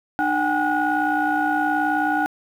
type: tone cluster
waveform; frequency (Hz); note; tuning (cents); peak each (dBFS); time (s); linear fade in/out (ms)
sine; 301.7 / 753 / 812 / 1456; D4 / F#5 / G#5 / F#6; +47 / +30 / -39 / -28; -23; 0.19-2.26; 0
effects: tanh soft clip ceiling -11 dBFS + 8-bit